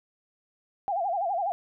sine tone with vibrato, 740 Hz, F#5, in tune, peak -25 dBFS, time 0.88-1.52 s, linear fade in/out 0 ms, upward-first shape sine, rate 12 Hz, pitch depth 180 cents each way, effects none

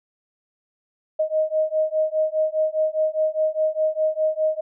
sine beating tone pair, 622.3 / 627.2 Hz, D#5 / D#5, 0 / +14 cents, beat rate 4.9 Hz, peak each -22 dBFS, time 1.19-4.61 s, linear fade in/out 10 ms, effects none

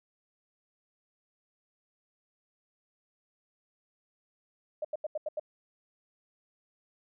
sine tone bursts, 610 Hz, D#5, 34 cents flat, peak -30 dBFS, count 6, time 4.82-5.397 s, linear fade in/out 5 ms, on 27 ms, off 83 ms, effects none

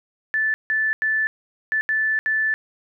sine tone bursts at uneven times, 1752 Hz, A6, 8 cents flat, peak -18 dBFS, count 6, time 0.34-0.54 / 0.7-0.93 / 1.02-1.27 / 1.72-1.81 / 1.89-2.19 / 2.26-2.54 s, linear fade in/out 0 ms, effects none

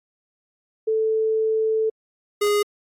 sine / square tone pair in turn, 440 / 413.2 Hz, A4 / G#4, 0 / -9 cents, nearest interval minor second, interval 109 cents, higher first, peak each -18 dBFS, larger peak neither, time 0.87-1.9 / 2.41-2.63 s, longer first, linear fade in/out 10 ms, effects AAC 48 kbps

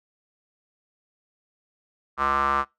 square tone with band-pass filter, 69.3 Hz, C#2, in tune, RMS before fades -23 dBFS, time 2.17-2.65 s, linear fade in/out 50 ms, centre 1200 Hz, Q 6.5, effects noise-tail reverb RT60 0.2 s tail -22 dB re dry

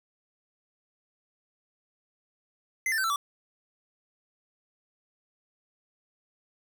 square tone with pitch steps, 2057 / 1780.4 / 1541 / 1333.8 / 1154.5 Hz, C7 / A6 / G6 / E6 / D6, -30 / +20 / -30 / +20 / -30 cents, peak -26 dBFS, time 2.86-3.16 s, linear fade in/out 2 ms, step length 60 ms, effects none

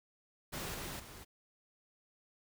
pink noise with level steps, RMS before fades -41 / -43 / -52 dBFS, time 0.52-1.25 s, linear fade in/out 20 ms, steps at 0.74 / 0.99 s, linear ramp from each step 10 ms, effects none

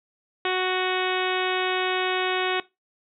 harmonic tone with a mistuned harmonic, 370 Hz, F#4, in tune, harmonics 1 / 2 / 3 / 4 / 5 / 6 / 7 / 8 / 9 / 10, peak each -26 / -29 / -31 / -32 / -33 / -34 / -34 / -35 / -36 / -36 dBFS, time 0.45-2.6 s, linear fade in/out 2 ms, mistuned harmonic 7, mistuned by -19 cents, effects noise-tail reverb RT60 0.2 s tail -19 dB re dry

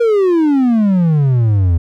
triangle exponential sweep, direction down, 480.3 to 81.3 Hz, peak -7 dBFS, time 0-1.78 s, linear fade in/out 10 ms, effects none

